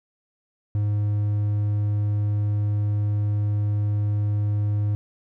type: tone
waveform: triangle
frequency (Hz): 103.8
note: G#2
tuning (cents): 0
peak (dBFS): -18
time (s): 0.75-4.95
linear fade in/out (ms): 0
effects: none